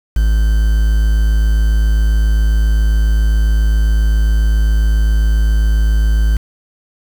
triangle tone with quantisation, 53.7 Hz, A1, 41 cents flat, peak -7 dBFS, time 0.16-6.37 s, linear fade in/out 5 ms, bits 5, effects none

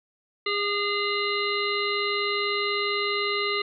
harmonic tone with a mistuned harmonic, 406.8 Hz, G#4, 36 cents flat, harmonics 1 / 3 / 5 / 7 / 9 / 10, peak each -29 / -30 / -29 / -33 / -37 / -32 dBFS, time 0.46-3.62 s, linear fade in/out 5 ms, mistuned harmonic 5, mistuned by +26 cents, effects none

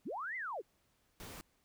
sine linear two-way sweep, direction up then down, 130.81 to 2106 to 307 Hz, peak -38 dBFS, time 0.05-0.62 s, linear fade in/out 20 ms, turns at 0.36 s
pink noise, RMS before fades -49 dBFS, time 1.2-1.41 s, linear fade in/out 0 ms
effects pink hiss -75 dBFS RMS until 1.64 s

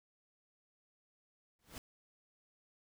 pink noise with exponential growth, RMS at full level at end -44 dBFS, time 1.59-1.78 s, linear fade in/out 1 ms, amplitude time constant 41 ms, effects none

